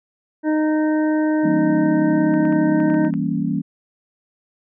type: harmonic tone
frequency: 308.5 Hz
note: D#4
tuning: 15 cents flat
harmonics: 1 / 2 / 3 / 5 / 6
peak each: -16 / -25 / -30 / -32 / -37 dBFS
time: 0.43-3.11 s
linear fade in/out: 50 ms
type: chord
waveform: sine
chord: E diminished seventh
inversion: none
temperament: equal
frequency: 164.81 / 196 / 233.1 / 277.2 Hz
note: E3 / G3 / Bb3 / Db4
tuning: 0 / 0 / 0 / 0 cents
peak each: -24 dBFS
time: 1.43-3.62 s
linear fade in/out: 20 ms
type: clicks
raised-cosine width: 0.5 ms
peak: -22 dBFS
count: 8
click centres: 2.34 / 2.453 / 2.525 / 2.802 / 2.901 / 2.943 / 3.049 / 3.139 s
effects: none